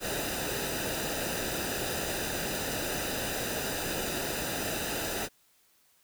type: noise with comb filter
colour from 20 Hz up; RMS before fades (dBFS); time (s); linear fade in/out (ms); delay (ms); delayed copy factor
pink; -33; 0-5.29; 50; 0.91; -0.65
effects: white hiss -66 dBFS RMS until 6.03 s